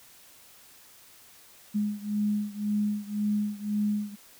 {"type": "beating tone pair", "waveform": "sine", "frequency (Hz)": [207.7, 209.6], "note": ["G#3", "G#3"], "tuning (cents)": [0, 16], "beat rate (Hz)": 1.9, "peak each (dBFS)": [-28, -30], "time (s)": [1.74, 4.16], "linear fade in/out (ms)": 20, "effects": ["white hiss -54 dBFS RMS until 4.39 s"]}